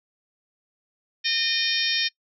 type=harmonic tone with a mistuned harmonic; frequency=611 Hz; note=D#5; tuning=32 cents flat; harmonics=3 / 4 / 5 / 6 / 7 / 8 / 9; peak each=-30 / -28 / -29 / -27 / -32 / -33 / -28 dBFS; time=1.24-2.09 s; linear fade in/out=20 ms; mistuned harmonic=5; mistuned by=+27 cents; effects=noise-tail reverb RT60 0.1 s tail -23 dB re dry